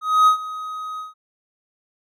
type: tone with ADSR envelope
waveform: triangle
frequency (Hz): 1259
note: D#6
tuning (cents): +20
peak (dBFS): -7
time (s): 0.01-1.14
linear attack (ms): 260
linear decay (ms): 100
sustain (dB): -18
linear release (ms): 150
effects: MP3 64 kbps